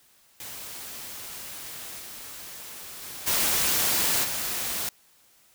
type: noise with level steps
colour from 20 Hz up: white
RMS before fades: -39 / -41 / -39 / -24 / -30 dBFS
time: 0.4-4.89 s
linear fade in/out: 2 ms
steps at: 1.98 / 3.01 / 3.26 / 4.23 s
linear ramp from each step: 20 ms
effects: white hiss -60 dBFS RMS until 5.54 s